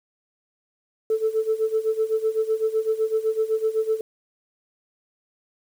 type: tone with tremolo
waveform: sine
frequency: 440 Hz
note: A4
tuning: in tune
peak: -16 dBFS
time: 1.1-4.01 s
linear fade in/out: 2 ms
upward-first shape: sine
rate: 7.9 Hz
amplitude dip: 85%
effects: tanh soft clip ceiling -13 dBFS + 8-bit